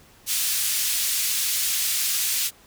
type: band-pass noise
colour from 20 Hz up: white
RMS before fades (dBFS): -24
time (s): 0.26-2.51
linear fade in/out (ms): 50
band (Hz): 2600 to 15000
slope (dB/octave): 12
effects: pink hiss -53 dBFS RMS until 2.66 s